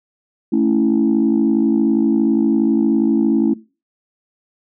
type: chord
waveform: sine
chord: A major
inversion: none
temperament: equal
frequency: 220 / 277.2 / 329.6 Hz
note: A3 / C#4 / E4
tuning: 0 / 0 / 0 cents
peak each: -16 dBFS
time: 0.52-3.54 s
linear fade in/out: 10 ms
effects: noise-tail reverb RT60 0.3 s tail -19 dB re dry + tanh soft clip ceiling -6 dBFS